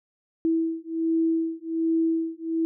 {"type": "beating tone pair", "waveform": "sine", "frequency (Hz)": [326.1, 327.4], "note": ["E4", "E4"], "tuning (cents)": [-19, -12], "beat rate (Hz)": 1.3, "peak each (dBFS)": -25, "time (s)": [0.45, 2.65], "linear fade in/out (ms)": 0, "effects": []}